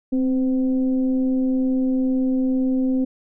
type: tone with frequency modulation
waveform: sine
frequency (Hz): 260.9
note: C4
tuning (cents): -5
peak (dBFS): -17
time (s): 0.12-3.05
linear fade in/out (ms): 10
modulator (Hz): 252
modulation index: 0.44
effects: none